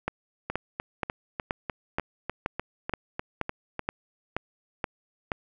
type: two click trains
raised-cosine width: 0.5 ms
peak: -12 / -15 dBFS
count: 12 / 12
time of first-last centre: 0.08-5.318 / 0.5-3.793 s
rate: 2.1 / 3.34 Hz
effects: none